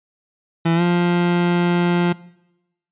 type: tone with pitch glide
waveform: 30% pulse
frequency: 166.3 to 174.77 Hz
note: E3 to F3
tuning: +16 to +2 cents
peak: -12 dBFS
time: 0.65-2.13 s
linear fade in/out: 10 ms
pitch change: +86 cents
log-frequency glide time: 0.75-0.82 s
effects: noise-tail reverb RT60 0.9 s tail -21 dB re dry + resampled to 8000 Hz